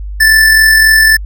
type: tone with amplitude modulation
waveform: square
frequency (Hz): 1760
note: A6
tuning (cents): 0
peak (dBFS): -3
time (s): 0.2-1.17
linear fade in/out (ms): 10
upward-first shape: sine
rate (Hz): 43.7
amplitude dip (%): 35
effects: added 50 Hz sine -19 dBFS peak until 1.25 s